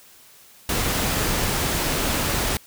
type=noise; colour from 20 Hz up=pink; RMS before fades=-23 dBFS; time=0.69-2.57 s; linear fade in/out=2 ms; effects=white hiss -50 dBFS RMS until 2.66 s